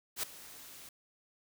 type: noise with ADSR envelope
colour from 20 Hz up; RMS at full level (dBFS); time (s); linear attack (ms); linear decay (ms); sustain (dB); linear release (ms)
white; -33; 0.16-0.89; 71; 6; -18; 3
effects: none